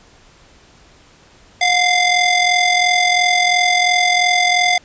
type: ring-modulated tone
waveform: sawtooth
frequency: 1396.9 Hz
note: F6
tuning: in tune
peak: -5 dBFS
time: 1.61-4.78 s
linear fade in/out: 5 ms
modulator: 677 Hz
effects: pink hiss -48 dBFS RMS until 4.84 s + resampled to 16000 Hz